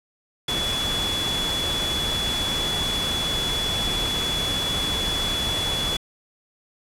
sine tone in noise, 3412 Hz, G#7, 46 cents sharp, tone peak -24 dBFS, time 0.48-5.97 s, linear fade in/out 5 ms, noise pink, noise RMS -28 dBFS, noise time 0.48-5.97 s, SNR +1 dB, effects low-pass 11000 Hz 12 dB/octave

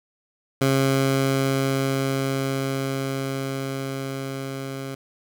15% pulse tone with level ramp, 135.3 Hz, C#3, 42 cents flat, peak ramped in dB -11 to -24 dBFS, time 0.61-4.95 s, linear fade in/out 5 ms, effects none

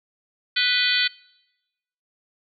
harmonic tone with a mistuned harmonic, 494.1 Hz, B4, 1 cent sharp, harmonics 3 / 4 / 5 / 6 / 7 / 8 / 9, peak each -26 / -26 / -26 / -26 / -26 / -26 / -26 dBFS, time 0.56-1.08 s, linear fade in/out 10 ms, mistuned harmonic 6, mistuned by +84 cents, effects noise-tail reverb RT60 1.0 s tail -25 dB re dry

